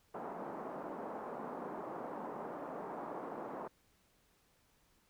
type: band-pass noise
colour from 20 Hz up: white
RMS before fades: -44 dBFS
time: 0.14-3.68 s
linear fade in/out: 5 ms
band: 190 to 1000 Hz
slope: 24 dB/octave
effects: pink hiss -72 dBFS RMS until 5.09 s